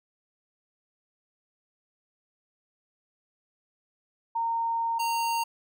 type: tone pair in turn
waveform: sine / square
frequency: 920 / 924.3 Hz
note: A#5 / A#5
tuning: -23 / -15 cents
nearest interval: unison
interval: 8 cents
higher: second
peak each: -25 / -26 dBFS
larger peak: first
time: 4.35-4.99 / 4.99-5.44 s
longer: first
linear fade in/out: 10 ms
effects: none